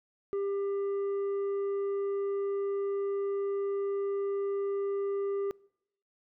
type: tone with tanh clipping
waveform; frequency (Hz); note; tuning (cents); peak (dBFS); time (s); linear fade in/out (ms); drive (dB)
sine; 397.9; G4; +26; -30; 0.33-5.51; 0; 5
effects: noise-tail reverb RT60 0.8 s tail -25 dB re dry